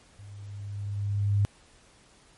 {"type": "tone with level ramp", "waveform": "sine", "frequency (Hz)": 101.4, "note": "G#2", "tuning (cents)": -41, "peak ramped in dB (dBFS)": [-43, -19], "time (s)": [0.19, 1.45], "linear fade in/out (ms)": 0, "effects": ["pink hiss -58 dBFS RMS until 2.37 s", "MP3 48 kbps"]}